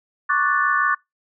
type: chord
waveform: sine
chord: D major seventh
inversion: third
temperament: equal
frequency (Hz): 1108.7 / 1174.7 / 1480 / 1760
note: C#6 / D6 / F#6 / A6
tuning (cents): 0 / 0 / 0 / 0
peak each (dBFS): -22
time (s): 0.29-0.95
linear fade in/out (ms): 10
effects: noise-tail reverb RT60 0.2 s tail -26 dB re dry